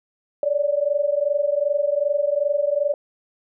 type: tone pair together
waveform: sine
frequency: 567.4 / 590 Hz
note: C#5 / D5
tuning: +40 / +8 cents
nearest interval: minor second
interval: 68 cents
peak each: -21 dBFS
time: 0.43-2.94 s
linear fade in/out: 2 ms
effects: none